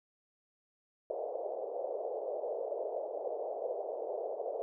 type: band-pass noise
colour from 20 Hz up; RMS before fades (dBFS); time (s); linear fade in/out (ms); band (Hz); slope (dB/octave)
white; -38; 1.1-4.62; 0; 430 to 670; 48
effects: none